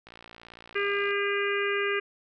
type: click train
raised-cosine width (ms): 0.3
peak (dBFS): -30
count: 61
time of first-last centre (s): 0.07-1.108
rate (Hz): 57.8
type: harmonic tone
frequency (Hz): 403.1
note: G4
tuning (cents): +48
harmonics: 1 / 3 / 4 / 5 / 6 / 7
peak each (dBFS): -28 / -34 / -32 / -33 / -34 / -38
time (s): 0.75-2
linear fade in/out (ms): 10
effects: none